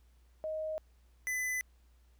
sine / square tone pair in turn, 626 / 2008 Hz, D#5 / B6, +10 / +28 cents, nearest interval octave + minor sixth, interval 2018 cents, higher second, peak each -34 / -33 dBFS, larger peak second, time 0.44-0.78 / 1.27-1.61 s, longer neither, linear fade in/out 0 ms, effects added 60 Hz sine -61 dBFS peak until 2.19 s + pink hiss -74 dBFS RMS until 2.19 s

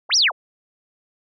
sine linear two-way sweep, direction up then down, 329.6 to 5970 to 390.6 Hz, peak -13 dBFS, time 0.09-0.32 s, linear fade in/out 50 ms, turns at 0.16 s, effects none

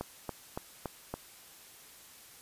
click train, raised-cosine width 1 ms, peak -21 dBFS, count 5, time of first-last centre 0.01-1.14 s, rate 3.54 Hz, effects white hiss -54 dBFS RMS until 2.41 s + resampled to 32000 Hz

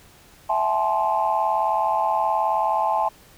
sine chord, A minor seventh, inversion second, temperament equal with one note detuned, 659.3 / 784 / 862.9 / 1046.5 Hz, E5 / G5 / A5 / C6, 0 / 0 / -34 / 0 cents, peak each -25 / -26 / -21 / -25 dBFS, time 0.49-3.09 s, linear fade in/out 10 ms, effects tanh soft clip ceiling -10 dBFS + pink hiss -51 dBFS RMS until 3.37 s

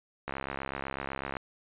click train, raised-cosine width 0.5 ms, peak -19 dBFS, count 75, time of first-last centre 0.28-1.368 s, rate 68 Hz, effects resampled to 8000 Hz

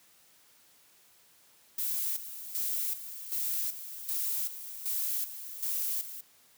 violet noise with tremolo, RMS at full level -32 dBFS, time 1.78-6.21 s, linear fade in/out 5 ms, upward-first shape square, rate 1.3 Hz, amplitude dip 70%, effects white hiss -62 dBFS RMS until 6.57 s + high-pass 80 Hz 12 dB/octave

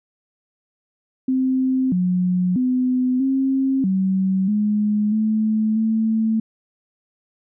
sine tone with pitch steps, 260.2 / 181 / 253.5 / 267.2 / 190.1 / 209.7 / 217.2 / 221.5 Hz, C4 / F#3 / B3 / C4 / F#3 / G#3 / A3 / A3, -9 / -38 / +45 / +36 / +47 / +17 / -22 / +12 cents, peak -16 dBFS, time 1.28-6.4 s, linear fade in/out 5 ms, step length 640 ms, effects none

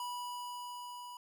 square tone with level ramp, 979 Hz, B5, 15 cents flat, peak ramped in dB -38 to -46 dBFS, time 0-1.17 s, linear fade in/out 2 ms, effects none

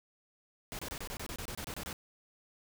pink noise bursts, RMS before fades -41 dBFS, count 13, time 0.72-1.929 s, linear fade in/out 0 ms, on 69 ms, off 26 ms, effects none

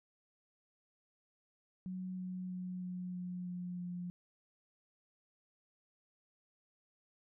sine tone with pitch steps, 184.8 / 183.52 / 182.26 / 181 / 179.75 / 178.51 / 177.27 Hz, F#3 / F#3 / F#3 / F#3 / F#3 / F3 / F3, -2 / -14 / -26 / -38 / -50 / +38 / +26 cents, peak -39 dBFS, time 1.86-4.1 s, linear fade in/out 0 ms, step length 320 ms, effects none

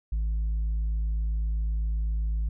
triangle tone with tanh clipping, 53.9 Hz, A1, 35 cents flat, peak -25 dBFS, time 0.12-2.49 s, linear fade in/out 5 ms, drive 7 dB, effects none

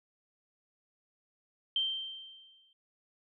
sine tone with exponential decay, 3136 Hz, G7, in tune, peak -26 dBFS, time 1.76-2.73 s, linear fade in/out 2 ms, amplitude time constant 210 ms, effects none

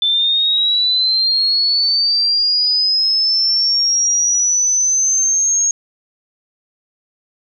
sine linear sweep, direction up, 3520 to 6570 Hz, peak -12 dBFS, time 0.02-5.71 s, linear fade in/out 2 ms, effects none

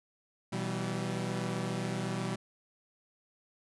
sawtooth chord, E minor, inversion second, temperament equal with one note detuned, 123.47 / 164.81 / 192.52 Hz, B2 / E3 / G3, 0 / 0 / -31 cents, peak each -33 / -34 / -32 dBFS, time 0.52-2.36 s, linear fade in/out 10 ms, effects resampled to 24000 Hz

